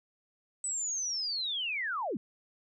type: linear sweep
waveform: sine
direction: down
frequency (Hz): 8060 to 168.1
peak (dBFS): -31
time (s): 0.64-2.17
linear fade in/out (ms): 2
effects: none